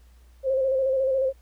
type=tone with vibrato; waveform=sine; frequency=530 Hz; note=C5; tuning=22 cents sharp; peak=-20 dBFS; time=0.43-1.33 s; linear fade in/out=50 ms; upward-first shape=square; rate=14 Hz; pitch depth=33 cents each way; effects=added 60 Hz sine -50 dBFS peak until 1.41 s + pink hiss -64 dBFS RMS until 1.41 s